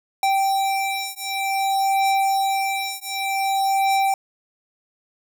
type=beating tone pair; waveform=square; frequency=780 / 780.54 Hz; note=G5 / G5; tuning=-9 / -8 cents; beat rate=0.54 Hz; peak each=-23 dBFS; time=0.23-4.14 s; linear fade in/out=2 ms; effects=none